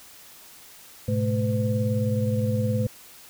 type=tone cluster; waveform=sine; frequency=107.9 / 127 / 215.2 / 506 Hz; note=A2 / B2 / A3 / B4; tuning=-33 / +49 / -38 / +42 cents; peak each=-24 / -30 / -27 / -29 dBFS; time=1.08-2.87 s; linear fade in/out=5 ms; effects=white hiss -48 dBFS RMS until 3.29 s